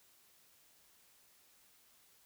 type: silence
effects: white hiss -67 dBFS RMS until 2.25 s